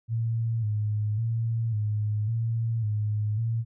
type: tone with vibrato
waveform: sine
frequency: 110 Hz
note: A2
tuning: in tune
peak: -24 dBFS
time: 0.08-3.65 s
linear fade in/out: 50 ms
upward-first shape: square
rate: 0.91 Hz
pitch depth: 67 cents each way
effects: none